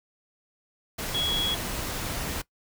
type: tone in noise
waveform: sine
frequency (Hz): 3338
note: G#7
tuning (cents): +8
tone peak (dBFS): -25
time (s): 1.14-1.55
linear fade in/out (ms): 10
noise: pink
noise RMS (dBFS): -32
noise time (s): 0.98-2.42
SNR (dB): +4
effects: noise-tail reverb RT60 0.1 s tail -20 dB re dry